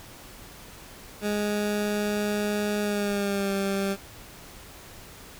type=tone with pitch glide; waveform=20% pulse; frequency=207.7 to 196.61 Hz; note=G#3 to G3; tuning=0 to +5 cents; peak=-20 dBFS; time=1.21-3.97 s; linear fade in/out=50 ms; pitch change=-95 cents; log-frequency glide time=2.81-3.53 s; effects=pink hiss -46 dBFS RMS until 5.39 s